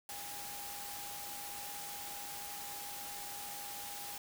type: tone in noise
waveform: sine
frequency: 814 Hz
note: G#5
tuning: 35 cents flat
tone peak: -49 dBFS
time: 0.09-4.18 s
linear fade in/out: 2 ms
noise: white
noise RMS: -45 dBFS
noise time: 0.09-4.18 s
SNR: -7 dB
effects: none